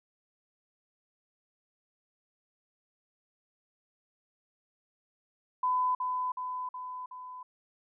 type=tone with echo; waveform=sine; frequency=1006 Hz; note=B5; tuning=32 cents sharp; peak=-25 dBFS; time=5.63-5.95 s; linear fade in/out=5 ms; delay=370 ms; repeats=4; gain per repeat=-4 dB; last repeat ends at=7.43 s; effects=none